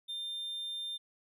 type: tone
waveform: triangle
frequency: 3600 Hz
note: A7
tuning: 39 cents sharp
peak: -35 dBFS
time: 0.08-0.98 s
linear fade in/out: 20 ms
effects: none